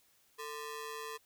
sawtooth ring-modulated tone, 740 Hz, F#5, in tune, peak -34 dBFS, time 0.38-1.18 s, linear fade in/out 20 ms, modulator 295 Hz, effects white hiss -69 dBFS RMS until 1.25 s

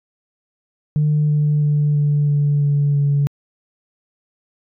sine tone with pitch steps, 150.3 / 149 / 147.72 / 146.44 / 145.18 / 143.93 / 142.69 Hz, D3 / D3 / D3 / D3 / D3 / D3 / D3, +40 / +25 / +10 / -5 / -20 / -35 / -50 cents, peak -12 dBFS, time 0.96-3.27 s, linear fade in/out 0 ms, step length 330 ms, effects tanh soft clip ceiling -10 dBFS

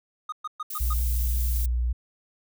triangle tone bursts, 1237 Hz, D#6, 10 cents flat, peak -27 dBFS, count 5, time 0.29-0.935 s, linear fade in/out 5 ms, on 33 ms, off 120 ms
violet noise, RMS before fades -34 dBFS, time 0.7-1.66 s, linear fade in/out 5 ms
sine tone, 60.2 Hz, B1, 44 cents flat, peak -22 dBFS, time 0.8-1.93 s, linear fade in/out 10 ms
effects none

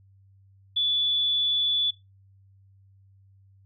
sine tone, 3453 Hz, A7, 33 cents flat, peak -21 dBFS, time 0.76-1.91 s, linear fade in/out 10 ms, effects noise-tail reverb RT60 0.2 s tail -18 dB re dry + added 97 Hz sine -54 dBFS peak until 3.65 s

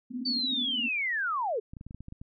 white band-pass noise, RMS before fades -37 dBFS, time 0.1-0.89 s, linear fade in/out 10 ms, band 230 to 270 Hz, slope 96 dB/octave
sine linear sweep, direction down, 4600 to 395.5 Hz, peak -27 dBFS, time 0.25-1.6 s, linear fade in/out 10 ms
clicks, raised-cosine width 5 ms, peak -30 dBFS, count 10, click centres 1.735 / 1.768 / 1.811 / 1.866 / 1.909 / 1.946 / 2.006 / 2.084 / 2.124 / 2.215 s
effects none

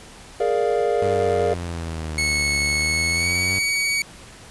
triangle chord, Bb dominant seventh, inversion third, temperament equal, 415.3 / 466.2 / 587.3 / 698.5 Hz, Ab4 / Bb4 / D5 / F5, 0 / 0 / 0 / 0 cents, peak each -21 / -20 / -23 / -23 dBFS, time 0.4-1.54 s, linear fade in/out 5 ms
sawtooth exponential two-way sweep, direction down then up, 98.2 to 71 to 95.2 Hz, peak -23 dBFS, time 1.02-3.59 s, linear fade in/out 0 ms, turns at 2.57 s
sawtooth tone with pitch glide, 2200 to 2254 Hz, C#7 to C#7, -14 to +28 cents, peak -16 dBFS, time 2.18-4.02 s, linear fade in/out 2 ms, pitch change +42 cents, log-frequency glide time 3.13-3.32 s
effects pink hiss -43 dBFS RMS until 4.5 s + resampled to 24000 Hz

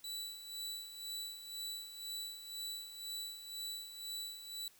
sawtooth tone with tremolo, 3951 Hz, B7, in tune, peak -37 dBFS, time 0.04-4.68 s, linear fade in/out 2 ms, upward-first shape sine, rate 2 Hz, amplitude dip 65%, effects white hiss -65 dBFS RMS until 4.79 s

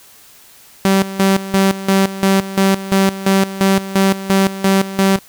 sawtooth tone with tremolo, 193.6 Hz, G3, 21 cents flat, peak -6 dBFS, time 0.85-5.19 s, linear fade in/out 0 ms, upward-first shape square, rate 2.9 Hz, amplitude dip 80%, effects white hiss -44 dBFS RMS until 5.28 s

